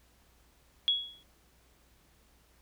sine tone with exponential decay, 3346 Hz, G#7, 12 cents sharp, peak -21 dBFS, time 0.88-1.23 s, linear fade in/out 0 ms, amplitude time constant 76 ms, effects added 60 Hz sine -66 dBFS peak until 2.61 s + pink hiss -66 dBFS RMS until 2.61 s

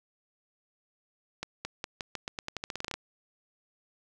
accelerating click train, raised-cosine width 0.2 ms, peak -17 dBFS, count 17, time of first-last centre 1.43-2.94 s, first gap 220 ms, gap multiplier 0.87, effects none

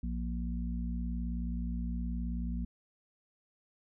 harmonic tone, 59 Hz, A#1, 22 cents sharp, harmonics 1 / 3 / 4, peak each -34 / -39 / -40 dBFS, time 0.03-2.65 s, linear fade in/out 5 ms, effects none

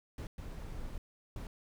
brown noise bursts at uneven times, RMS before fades -42 dBFS, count 3, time 0.18-0.27 / 0.38-0.98 / 1.36-1.47 s, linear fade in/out 2 ms, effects none

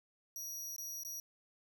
sawtooth tone with dropouts, 5770 Hz, F#8, 44 cents flat, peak -39 dBFS, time 0.36-1.2 s, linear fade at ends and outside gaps 1 ms, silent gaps 0.763-0.782 / 1.034-1.049 s, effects 13-bit

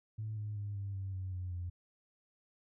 sine tone with pitch steps, 108.5 / 105.35 / 102.29 / 99.32 / 96.44 / 93.64 / 90.92 / 88.28 Hz, A2 / G#2 / G#2 / G2 / G2 / F#2 / F#2 / F2, -24 / +25 / -26 / +23 / -28 / +21 / -30 / +19 cents, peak -36 dBFS, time 0.18-1.7 s, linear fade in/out 10 ms, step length 190 ms, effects tanh soft clip ceiling -32 dBFS

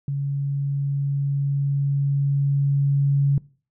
sine tone with level ramp, 140.2 Hz, C#3, 20 cents sharp, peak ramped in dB -22 to -15 dBFS, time 0.08-3.38 s, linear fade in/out 2 ms, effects noise-tail reverb RT60 0.4 s tail -22 dB re dry

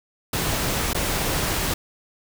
pink noise with dropouts, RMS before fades -24 dBFS, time 0.33-1.74 s, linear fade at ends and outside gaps 5 ms, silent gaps 0.933-0.946 s, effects none

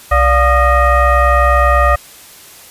sine tone with frequency modulation, 582 Hz, D5, 16 cents flat, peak -7 dBFS, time 0.11-1.96 s, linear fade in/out 10 ms, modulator 646 Hz, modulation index 1.7, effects white hiss -38 dBFS RMS until 2.7 s + resampled to 32000 Hz

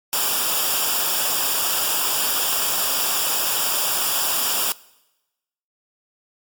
white noise with comb filter, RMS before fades -21 dBFS, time 0.13-4.72 s, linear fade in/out 0 ms, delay 0.48 ms, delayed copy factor -0.75, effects noise-tail reverb RT60 1.0 s tail -22 dB re dry + MP3 96 kbps

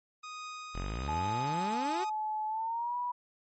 sawtooth tone with tremolo, 1244.5 Hz, D#6, in tune, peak -36 dBFS, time 0.23-2.1 s, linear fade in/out 10 ms, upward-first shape triangle, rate 1.1 Hz, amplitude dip 45%
sawtooth exponential sweep, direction up, 40.15 to 392 Hz, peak -30 dBFS, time 0.74-2.05 s, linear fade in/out 20 ms
sine tone with pitch glide, 860 to 976.5 Hz, A5 to B5, -40 to -20 cents, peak -31 dBFS, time 1.08-3.12 s, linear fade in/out 10 ms, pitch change +220 cents, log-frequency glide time 2.47-2.96 s
effects MP3 32 kbps

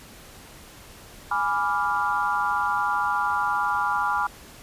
sine chord, G# diminished seventh, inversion none, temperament equal, 830.6 / 987.8 / 1174.7 / 1396.9 Hz, G#5 / B5 / D6 / F6, 0 / 0 / 0 / 0 cents, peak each -27 dBFS, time 1.31-4.27 s, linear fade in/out 5 ms, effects pink hiss -46 dBFS RMS until 4.62 s + resampled to 32000 Hz

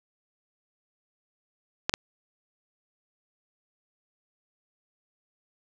clicks, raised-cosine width 0.2 ms, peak -6 dBFS, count 2, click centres 1.895 / 1.939 s, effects none

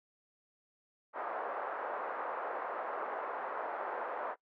pink band-pass noise, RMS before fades -39 dBFS, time 1.13-4.36 s, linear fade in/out 50 ms, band 500 to 1400 Hz, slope 24 dB/octave, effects noise-tail reverb RT60 0.1 s tail -21 dB re dry

